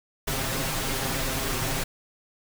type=noise with comb filter; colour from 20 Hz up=pink; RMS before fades=-28 dBFS; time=0.27-1.84 s; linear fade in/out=10 ms; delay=7.5 ms; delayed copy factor=+0.75; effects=none